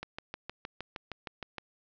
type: click train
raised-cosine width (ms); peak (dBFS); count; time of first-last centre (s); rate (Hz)
0.3; -22; 11; 0.03-1.583; 6.44
effects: resampled to 16000 Hz + 10-bit